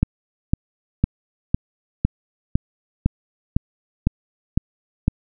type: click train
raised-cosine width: 5 ms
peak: -3 dBFS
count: 11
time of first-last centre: 0.03-5.081 s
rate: 1.98 Hz
effects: none